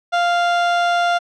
30% pulse tone, 697 Hz, F5, 4 cents flat, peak -12 dBFS, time 0.12-1.19 s, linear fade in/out 20 ms, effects low-pass 4000 Hz 12 dB/octave

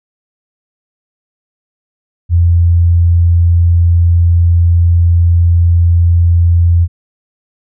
sine tone, 85.6 Hz, F2, 34 cents flat, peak -5 dBFS, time 2.29-6.88 s, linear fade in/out 50 ms, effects none

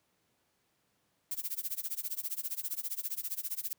violet noise with tremolo, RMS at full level -34 dBFS, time 1.31-3.73 s, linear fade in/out 0 ms, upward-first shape sine, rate 15 Hz, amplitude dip 95%, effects pink hiss -75 dBFS RMS until 3.78 s + high-pass 100 Hz 12 dB/octave

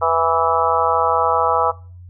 harmonic tone with a mistuned harmonic, 164.81 Hz, E3, in tune, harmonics 3 / 4 / 5 / 6 / 7 / 8, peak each -21 / -21 / -21 / -21 / -21 / -21 dBFS, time 0.01-1.72 s, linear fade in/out 20 ms, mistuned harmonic 8, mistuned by -17 cents, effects noise-tail reverb RT60 0.4 s tail -22 dB re dry + added 89 Hz sine -36 dBFS peak until 2.09 s

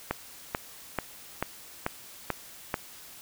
click train, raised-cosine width 0.5 ms, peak -12 dBFS, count 7, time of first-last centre 0.11-2.742 s, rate 2.28 Hz, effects white hiss -48 dBFS RMS until 3.21 s

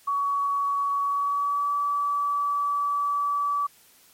sine tone with pitch glide, 1127 to 1150 Hz, C#6 to D6, +28 to -37 cents, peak -22 dBFS, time 0.07-3.67 s, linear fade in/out 10 ms, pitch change +35 cents, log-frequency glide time 1.02-1.72 s, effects white hiss -56 dBFS RMS until 4.13 s + MP3 64 kbps

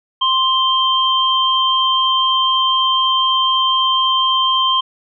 sine tone pair together, 1046 / 3148 Hz, C6 / G7, -1 / +7 cents, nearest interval octave + perfect fifth, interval 1908 cents, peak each -15 dBFS, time 0.21-4.81 s, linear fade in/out 10 ms, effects none

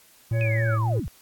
triangle tone with vibrato, 112.6 Hz, A2, 40 cents sharp, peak -19 dBFS, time 0.31-1 s, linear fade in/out 5 ms, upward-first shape sine, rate 3.8 Hz, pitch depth 41 cents each way
harmonic tone, 560 Hz, C#5, 18 cents sharp, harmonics 1 / 3 / 4, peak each -29 / -38 / -40 dBFS, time 0.32-0.79 s, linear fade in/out 50 ms
sine linear sweep, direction down, 2556 to 34.79 Hz, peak -28 dBFS, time 0.41-1.08 s, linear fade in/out 0 ms
effects white hiss -55 dBFS RMS until 1.21 s + AAC 64 kbps

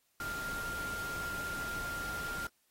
sine tone in noise, 1396.9 Hz, F6, in tune, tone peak -37 dBFS, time 0.2-2.47 s, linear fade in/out 2 ms, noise pink, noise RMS -44 dBFS, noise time 0.2-2.47 s, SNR +4 dB, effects white hiss -74 dBFS RMS until 2.7 s + AAC 48 kbps

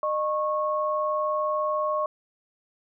sine tone pair together, 610 / 1096.4 Hz, D#5 / C#6, -34 / -19 cents, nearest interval minor seventh, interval 1015 cents, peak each -26 dBFS, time 0.03-2.06 s, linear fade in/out 2 ms, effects none

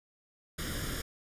pink noise with comb filter, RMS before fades -36 dBFS, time 0.58-1.02 s, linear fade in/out 10 ms, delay 0.58 ms, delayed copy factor +0.75, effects resampled to 32000 Hz

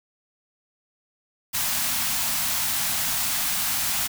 white band-stop noise, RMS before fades -25 dBFS, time 1.53-4.08 s, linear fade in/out 20 ms, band 280 to 640 Hz, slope 48 dB/octave, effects none

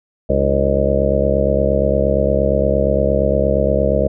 harmonic tone with a mistuned harmonic, 68.6 Hz, C#2, 17 cents flat, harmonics 1 / 2 / 3 / 4 / 5 / 6 / 7 / 8 / 9, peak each -20 / -23 / -22 / -29 / -27 / -26 / -20 / -19 / -19 dBFS, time 0.29-4.08 s, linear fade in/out 10 ms, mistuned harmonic 4, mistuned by +150 cents, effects none

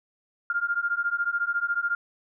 sine beating tone pair, 1396.9 / 1410.9 Hz, F6 / F6, 0 / +17 cents, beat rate 14 Hz, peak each -27 dBFS, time 0.5-1.95 s, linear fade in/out 2 ms, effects none

